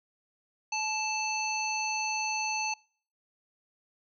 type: harmonic tone with a mistuned harmonic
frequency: 880 Hz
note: A5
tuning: in tune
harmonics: 1 / 3 / 5 / 7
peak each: -33 / -33 / -38 / -36 dBFS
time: 0.72-2.74 s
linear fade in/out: 5 ms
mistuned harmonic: 1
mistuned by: -30 cents
effects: noise-tail reverb RT60 0.5 s tail -26 dB re dry